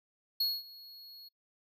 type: tone with ADSR envelope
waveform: square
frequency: 4328 Hz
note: C#8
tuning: 42 cents flat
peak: -27 dBFS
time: 0.4-1.29 s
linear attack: 6 ms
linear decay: 220 ms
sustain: -22 dB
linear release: 14 ms
effects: noise-tail reverb RT60 0.1 s tail -26 dB re dry